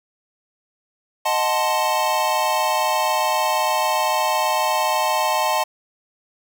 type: chord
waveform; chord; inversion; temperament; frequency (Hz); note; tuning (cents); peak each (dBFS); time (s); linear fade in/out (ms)
square; D# diminished seventh; none; equal; 622.3 / 740 / 880 / 1046.5; D#5 / F#5 / A5 / C6; 0 / 0 / 0 / 0; -25 / -26 / -22 / -25; 1.25-5.64; 10
effects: none